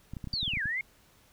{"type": "clicks", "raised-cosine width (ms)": 5, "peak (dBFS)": -26, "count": 10, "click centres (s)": [0.136, 0.168, 0.242, 0.273, 0.338, 0.43, 0.479, 0.536, 0.572, 0.657]}
{"type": "linear two-way sweep", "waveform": "sine", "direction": "down then up", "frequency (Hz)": [4699, 1568, 2188], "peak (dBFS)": -29, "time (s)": [0.33, 0.81], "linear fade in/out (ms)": 2, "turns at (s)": 0.63}
{"effects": ["pink hiss -62 dBFS RMS until 1.32 s"]}